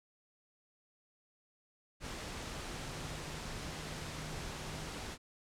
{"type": "tone in noise", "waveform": "sine", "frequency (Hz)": 154.1, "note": "D#3", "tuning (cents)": -16, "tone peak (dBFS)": -49, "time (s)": [2.71, 4.92], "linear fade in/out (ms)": 50, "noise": "pink", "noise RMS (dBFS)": -43, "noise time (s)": [2, 5.18], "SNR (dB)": -9, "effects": ["low-pass 8000 Hz 12 dB/octave"]}